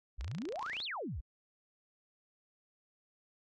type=exponential two-way sweep; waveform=sine; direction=up then down; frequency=47.63 to 4500 to 47.63 Hz; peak=-37 dBFS; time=0.18-1.21 s; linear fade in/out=10 ms; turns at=0.84 s
type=click train; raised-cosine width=0.2 ms; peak=-30 dBFS; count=18; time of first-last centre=0.21-0.802 s; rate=28.7 Hz
effects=AAC 64 kbps